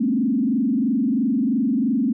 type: tone with frequency modulation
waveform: sine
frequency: 247.1 Hz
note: B3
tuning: 1 cent sharp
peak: -17 dBFS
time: 0-2.13 s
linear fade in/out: 10 ms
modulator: 23 Hz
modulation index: 1.6
effects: none